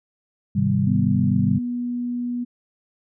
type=chord; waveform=sine; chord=Ab major seventh; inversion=none; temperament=equal; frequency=103.83 / 130.81 / 155.56 / 196 Hz; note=Ab2 / C3 / Eb3 / G3; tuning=0 / 0 / 0 / 0 cents; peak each=-24 / -23 / -25 / -20 dBFS; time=0.55-1.59 s; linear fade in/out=10 ms
type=tone; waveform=sine; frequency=243.2 Hz; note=B3; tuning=26 cents flat; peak=-23 dBFS; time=0.86-2.45 s; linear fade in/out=20 ms
effects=none